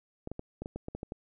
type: clicks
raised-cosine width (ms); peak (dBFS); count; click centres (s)
2; -24; 10; 0.274 / 0.316 / 0.394 / 0.62 / 0.659 / 0.76 / 0.884 / 0.95 / 1.031 / 1.121
effects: none